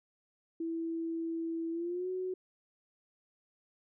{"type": "tone with pitch glide", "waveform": "sine", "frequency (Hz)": [329.6, 370], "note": ["E4", "F#4"], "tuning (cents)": [0, 0], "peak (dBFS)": -33, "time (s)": [0.6, 2.34], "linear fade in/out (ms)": 5, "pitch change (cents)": 200, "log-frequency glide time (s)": [1.71, 2.09], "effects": []}